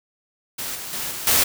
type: noise with level steps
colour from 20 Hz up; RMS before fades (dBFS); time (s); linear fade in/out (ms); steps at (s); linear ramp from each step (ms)
white; -29 / -33 / -28 / -31 / -17; 0.58-1.44; 10; 0.75 / 0.93 / 1.11 / 1.27; 2
effects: none